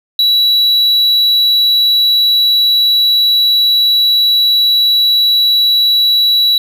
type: tone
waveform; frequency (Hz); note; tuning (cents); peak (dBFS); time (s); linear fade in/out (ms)
triangle; 3921; B7; -13; -6; 0.19-6.58; 2
effects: 8-bit